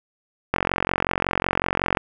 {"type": "click train", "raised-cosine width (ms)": 0.5, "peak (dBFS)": -4, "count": 66, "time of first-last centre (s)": [0.54, 1.972], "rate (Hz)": 45.4, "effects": []}